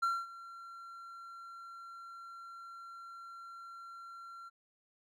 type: tone with ADSR envelope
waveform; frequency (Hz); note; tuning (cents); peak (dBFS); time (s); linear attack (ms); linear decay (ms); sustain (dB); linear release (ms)
triangle; 1367; F6; -37; -26; 0.02-4.5; 12; 230; -19; 24
effects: none